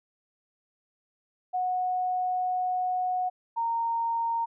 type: tone pair in turn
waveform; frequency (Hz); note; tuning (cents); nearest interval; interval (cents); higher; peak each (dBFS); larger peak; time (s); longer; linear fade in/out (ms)
sine; 733 / 923.5; F#5 / A#5; -16 / -16; major third; 400; second; -25; neither; 1.53-3.3 / 3.56-4.46; first; 20
effects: none